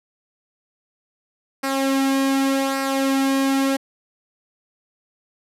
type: tone with flanger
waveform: sawtooth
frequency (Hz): 270.8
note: C#4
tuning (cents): -40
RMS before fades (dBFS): -20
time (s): 1.63-3.77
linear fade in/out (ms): 10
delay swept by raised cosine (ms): 0.29 to 2.29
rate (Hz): 0.86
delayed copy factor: -0.55
effects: resampled to 32000 Hz